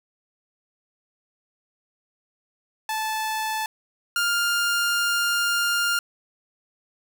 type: tone pair in turn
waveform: sawtooth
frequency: 873 / 1403.9 Hz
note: A5 / F6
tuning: -14 / +9 cents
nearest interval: minor sixth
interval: 823 cents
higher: second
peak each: -21 / -17 dBFS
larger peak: second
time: 2.89-3.66 / 4.16-5.99 s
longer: second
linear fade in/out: 2 ms
effects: none